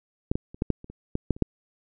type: clicks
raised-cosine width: 3 ms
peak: -10 / -13 / -29 / -11 / -9 / -29 / -28 / -13 / -9 / -28 / -7 dBFS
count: 11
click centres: 0.315 / 0.355 / 0.545 / 0.621 / 0.703 / 0.844 / 0.9 / 1.154 / 1.307 / 1.365 / 1.423 s
effects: none